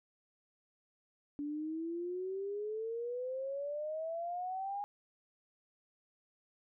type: exponential sweep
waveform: sine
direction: up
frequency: 287.1 to 823 Hz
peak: -36 dBFS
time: 1.39-4.84 s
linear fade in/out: 0 ms
effects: none